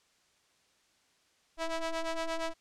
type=ring-modulated tone; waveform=sawtooth; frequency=326.7 Hz; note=E4; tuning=15 cents flat; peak=-25 dBFS; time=1.57-2.54 s; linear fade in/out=50 ms; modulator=331 Hz; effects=white hiss -69 dBFS RMS until 2.6 s + low-pass 7000 Hz 12 dB/octave